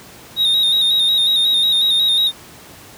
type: tone with vibrato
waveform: triangle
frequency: 3734 Hz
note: A#7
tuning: 2 cents sharp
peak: -11 dBFS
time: 0.36-2.32 s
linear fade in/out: 50 ms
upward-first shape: square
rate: 5.5 Hz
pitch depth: 36 cents each way
effects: pink hiss -40 dBFS RMS until 2.97 s + high-pass 80 Hz 12 dB/octave